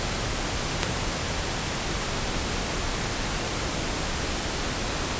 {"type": "click", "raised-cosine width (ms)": 0.2, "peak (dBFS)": -3, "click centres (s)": 0.832, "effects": ["pink hiss -28 dBFS RMS until 5.19 s", "resampled to 16000 Hz"]}